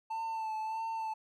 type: tone with vibrato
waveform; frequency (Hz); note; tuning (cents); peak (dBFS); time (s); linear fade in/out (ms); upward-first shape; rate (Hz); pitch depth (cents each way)
triangle; 886; A5; +12; -32; 0.1-1.14; 10; sine; 1.6; 30
effects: none